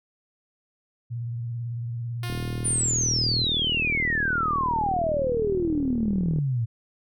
sine tone with vibrato, 118 Hz, A#2, 22 cents sharp, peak -28 dBFS, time 1.1-3.45 s, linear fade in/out 20 ms, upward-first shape triangle, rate 18 Hz, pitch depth 58 cents each way
5% pulse tone with exponential decay, 354.7 Hz, F4, 27 cents sharp, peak -22 dBFS, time 2.23-4.03 s, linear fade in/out 2 ms, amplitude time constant 390 ms
click train, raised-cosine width 3 ms, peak -19 dBFS, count 162, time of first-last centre 2.3-6.386 s, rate 39.4 Hz
sine exponential sweep, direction down, 9620 to 110 Hz, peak -22 dBFS, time 2.64-6.66 s, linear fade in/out 20 ms
effects none

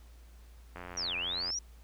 click train, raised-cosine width 0.5 ms, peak -28 dBFS, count 67, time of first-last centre 0.76-1.503 s, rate 88.8 Hz
sine linear two-way sweep, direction down then up, 5910 to 2349 to 5910 Hz, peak -32 dBFS, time 0.97-1.59 s, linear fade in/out 5 ms, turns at 1.16 s
effects added 58 Hz sine -51 dBFS peak until 1.83 s + pink hiss -64 dBFS RMS until 1.83 s

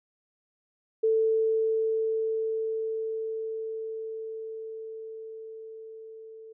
sine tone with level ramp, 443.4 Hz, A4, 13 cents sharp, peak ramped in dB -20 to -43 dBFS, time 1.03-6.53 s, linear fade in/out 10 ms, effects none

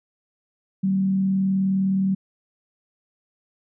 sine tone with frequency modulation, 191.8 Hz, G3, 37 cents flat, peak -18 dBFS, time 0.83-2.15 s, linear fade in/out 10 ms, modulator 39.5 Hz, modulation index 0.24, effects none

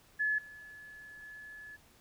sine tone with level steps, 1713 Hz, A6, 47 cents flat, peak -28 / -48 / -46 dBFS, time 0.19-1.77 s, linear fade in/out 20 ms, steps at 0.38 / 1.22 s, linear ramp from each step 5 ms, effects pink hiss -63 dBFS RMS until 2 s

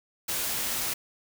white noise, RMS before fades -30 dBFS, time 0.28-0.94 s, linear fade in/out 10 ms, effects none

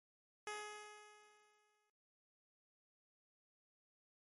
10% pulse tone with exponential decay, 420.4 Hz, G#4, 21 cents sharp, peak -34 dBFS, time 0.47-1.9 s, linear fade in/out 2 ms, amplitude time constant 310 ms, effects noise-tail reverb RT60 0.8 s tail -21 dB re dry + MP3 48 kbps

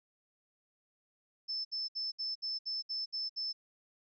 sine tone bursts, 5270 Hz, E8, 1 cent flat, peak -34 dBFS, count 9, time 1.48-3.53 s, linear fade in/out 20 ms, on 170 ms, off 65 ms, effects none

